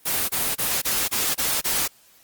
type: noise bursts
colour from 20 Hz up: white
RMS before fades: -23 dBFS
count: 7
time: 0.05-1.88 s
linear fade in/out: 20 ms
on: 240 ms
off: 25 ms
effects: white hiss -55 dBFS RMS until 2.23 s + Opus 24 kbps